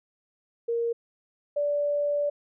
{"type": "tone pair in turn", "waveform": "sine", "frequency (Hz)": [466.5, 581.5], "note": ["A#4", "D5"], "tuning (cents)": [1, -17], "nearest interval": "major third", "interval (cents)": 382, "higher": "second", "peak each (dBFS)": [-24, -23], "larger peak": "second", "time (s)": [[0.68, 0.93], [1.56, 2.3]], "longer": "second", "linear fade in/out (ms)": 10, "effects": []}